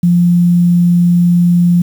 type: tone with quantisation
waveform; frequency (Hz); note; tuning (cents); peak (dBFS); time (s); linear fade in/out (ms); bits
sine; 174.5; F3; -1; -6; 0.03-1.82; 5; 6
effects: none